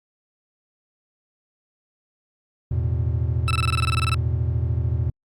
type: chord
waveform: triangle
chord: E suspended fourth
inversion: none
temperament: equal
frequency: 82.41 / 110 / 123.47 Hz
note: E2 / A2 / B2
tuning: 0 / 0 / 0 cents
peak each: -21 / -24 / -23 dBFS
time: 2.71-5.1 s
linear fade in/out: 5 ms
type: tone bursts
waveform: 20% pulse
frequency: 1318.5 Hz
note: E6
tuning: in tune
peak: -17 dBFS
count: 14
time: 3.48-4.144 s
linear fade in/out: 0 ms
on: 27 ms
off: 22 ms
effects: low-pass 9000 Hz 12 dB/octave + Opus 48 kbps